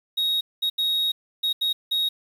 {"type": "tone bursts at uneven times", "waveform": "triangle", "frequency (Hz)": 3768, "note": "A#7", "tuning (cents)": 18, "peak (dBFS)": -19, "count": 6, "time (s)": [[0.17, 0.41], [0.62, 0.7], [0.78, 1.12], [1.43, 1.53], [1.61, 1.73], [1.91, 2.09]], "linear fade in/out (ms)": 10, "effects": ["8-bit"]}